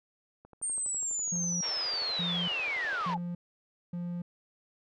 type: click train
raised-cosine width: 1 ms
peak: -38 dBFS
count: 34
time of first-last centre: 0.45-3.177 s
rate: 12.1 Hz
type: linear sweep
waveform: sine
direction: down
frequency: 8800 to 800 Hz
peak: -30 dBFS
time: 0.62-3.17 s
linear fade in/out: 10 ms
type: tone bursts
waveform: triangle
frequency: 174.61 Hz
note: F3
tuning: in tune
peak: -31 dBFS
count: 4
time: 1.32-4.22 s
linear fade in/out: 5 ms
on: 290 ms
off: 580 ms
type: band-pass noise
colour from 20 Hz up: pink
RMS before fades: -42 dBFS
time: 1.62-3.15 s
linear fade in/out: 20 ms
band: 460 to 4200 Hz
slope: 24 dB/octave
effects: none